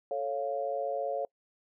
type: chord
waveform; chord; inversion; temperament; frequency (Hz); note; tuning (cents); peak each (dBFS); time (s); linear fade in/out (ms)
sine; A augmented; none; equal; 440 / 554.4 / 698.5; A4 / C#5 / E#5; 0 / 0 / 0; -37 / -32 / -35; 0.11-1.25; 2
effects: noise-tail reverb RT60 0.1 s tail -26 dB re dry